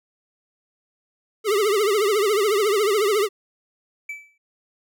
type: tone with vibrato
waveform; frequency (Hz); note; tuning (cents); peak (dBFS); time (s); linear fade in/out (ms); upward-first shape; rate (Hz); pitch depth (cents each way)
square; 413.9; G#4; -6; -18; 1.44-3.29; 50; triangle; 14; 150
type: tone with exponential decay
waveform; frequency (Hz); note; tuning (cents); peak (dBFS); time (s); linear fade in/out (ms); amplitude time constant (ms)
triangle; 2310; D7; -29; -25; 4.09-4.38; 5; 61
effects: none